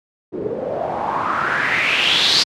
white noise with low-pass filter sweep, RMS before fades -19 dBFS, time 0.32-2.44 s, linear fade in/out 20 ms, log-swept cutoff 360 to 4700 Hz, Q 5, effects high-pass 100 Hz 12 dB/octave

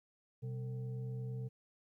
sine tone with frequency modulation, 126.5 Hz, B2, 42 cents sharp, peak -38 dBFS, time 0.42-1.49 s, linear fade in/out 20 ms, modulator 322 Hz, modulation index 0.46, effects 13-bit

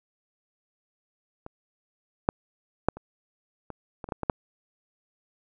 clicks, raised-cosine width 1 ms, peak -25 / -6 / -6 / -26 / -23 / -22 / -24 / -15 / -15 / -7 dBFS, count 10, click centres 1.464 / 2.289 / 2.886 / 2.97 / 3.703 / 4.042 / 4.089 / 4.122 / 4.233 / 4.298 s, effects none

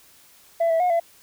sine tone with pitch steps, 669 / 655 / 721 / 675 Hz, E5 / E5 / F#5 / E5, +25 / -11 / -45 / +41 cents, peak -15 dBFS, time 0.6-1 s, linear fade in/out 10 ms, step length 100 ms, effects tanh soft clip ceiling -16 dBFS + white hiss -53 dBFS RMS until 1.22 s

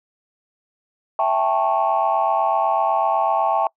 sine chord, A dominant seventh, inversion second, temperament just, 660 / 792 / 880 / 1100 Hz, E5 / G5 / A5 / C#6, +2 / +18 / 0 / -14 cents, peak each -21 / -20 / -21 / -23 dBFS, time 1.19-3.67 s, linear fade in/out 2 ms, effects noise-tail reverb RT60 0.1 s tail -25 dB re dry + tanh soft clip ceiling -8 dBFS

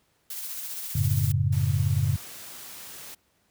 blue noise with tremolo, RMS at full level -34 dBFS, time 0.3-1.32 s, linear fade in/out 5 ms, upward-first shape sine, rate 15 Hz, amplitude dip 30%
sine chord, F# minor, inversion none, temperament equal with one note detuned, 92.5 / 110 / 140.44 Hz, F#2 / A2 / C#3, 0 / 0 / +23 cents, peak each -25 dBFS, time 0.95-2.16 s, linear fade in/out 5 ms
white noise, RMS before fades -42 dBFS, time 1.52-3.15 s, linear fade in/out 10 ms
effects pink hiss -68 dBFS RMS until 3.5 s + high-pass 60 Hz 12 dB/octave

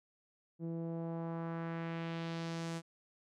sawtooth tone with low-pass filter sweep, 165.9 Hz, E3, 11 cents sharp, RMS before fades -40 dBFS, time 0.59-2.82 s, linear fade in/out 50 ms, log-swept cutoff 360 to 8500 Hz, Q 1.3, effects none

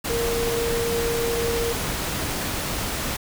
sine tone in noise, 466.2 Hz, A#4, in tune, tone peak -23 dBFS, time 0.09-1.73 s, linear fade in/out 10 ms, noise pink, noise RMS -27 dBFS, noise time 0.04-3.17 s, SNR +1 dB, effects none

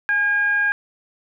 sine tone with frequency modulation, 1627 Hz, G#6, 36 cents flat, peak -16 dBFS, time 0.09-0.72 s, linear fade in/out 0 ms, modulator 789 Hz, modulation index 0.31, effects none

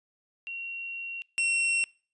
sine / 45% pulse tone pair in turn, 2743 / 2724 Hz, F7 / F7, -32 / -44 cents, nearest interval unison, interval 12 cents, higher first, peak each -34 / -24 dBFS, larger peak second, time 0.47-1.22 / 1.38-1.84 s, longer first, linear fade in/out 0 ms, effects noise-tail reverb RT60 0.4 s tail -24 dB re dry + resampled to 22050 Hz

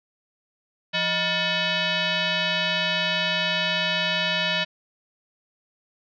sine tone with frequency modulation, 623 Hz, D#5, 2 cents sharp, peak -21 dBFS, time 0.93-4.65 s, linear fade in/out 20 ms, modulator 795 Hz, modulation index 4.5, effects none

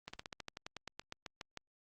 slowing click train, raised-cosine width 0.2 ms, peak -26 dBFS, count 16, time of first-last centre 0.08-1.573 s, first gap 55 ms, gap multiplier 1.08, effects Opus 32 kbps

